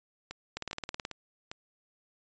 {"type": "two click trains", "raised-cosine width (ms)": 0.2, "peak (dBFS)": [-18, -22], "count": [10, 4], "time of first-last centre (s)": [[0.57, 1.051], [0.31, 1.515]], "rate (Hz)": [18.7, 2.49], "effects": ["resampled to 16000 Hz"]}